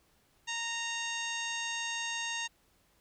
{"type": "harmonic tone", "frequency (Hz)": 926, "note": "A#5", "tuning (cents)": -12, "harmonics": [1, 2, 3, 4, 5, 6, 7, 8, 9], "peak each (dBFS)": [-42, -39, -39, -41, -49, -49, -41, -53, -54], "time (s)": [0.47, 2.48], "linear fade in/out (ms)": 20, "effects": ["pink hiss -69 dBFS RMS until 3 s"]}